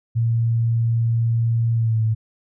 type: tone with pitch glide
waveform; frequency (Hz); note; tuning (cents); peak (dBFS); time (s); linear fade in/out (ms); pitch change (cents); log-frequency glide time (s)
sine; 115.5 to 110.67; A#2 to A2; -16 to +11; -16; 0.15-2.15; 20; -73; 1.74-2.02
effects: none